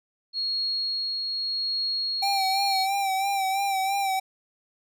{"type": "tone with tremolo", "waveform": "sine", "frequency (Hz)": 4300, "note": "C8", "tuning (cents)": 47, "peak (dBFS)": -24, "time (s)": [0.33, 2.87], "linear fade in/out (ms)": 50, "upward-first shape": "triangle", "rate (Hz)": 0.83, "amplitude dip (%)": 30}
{"type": "tone with vibrato", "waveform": "square", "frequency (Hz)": 780, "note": "G5", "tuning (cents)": -9, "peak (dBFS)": -24, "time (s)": [2.22, 4.2], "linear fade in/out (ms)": 10, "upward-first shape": "sine", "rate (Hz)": 3, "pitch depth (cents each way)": 43}
{"effects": []}